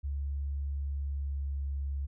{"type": "tone with pitch glide", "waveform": "sine", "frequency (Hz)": [70.3, 69.57], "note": ["C#2", "C#2"], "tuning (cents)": [25, 7], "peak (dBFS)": -31, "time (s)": [0.03, 2.07], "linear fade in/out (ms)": 20, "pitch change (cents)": -18, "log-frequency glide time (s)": [0.75, 1.65], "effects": []}